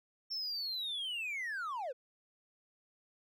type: linear sweep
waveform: triangle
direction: down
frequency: 5430 to 466.2 Hz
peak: -34 dBFS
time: 0.3-1.93 s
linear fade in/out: 20 ms
effects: tanh soft clip ceiling -30 dBFS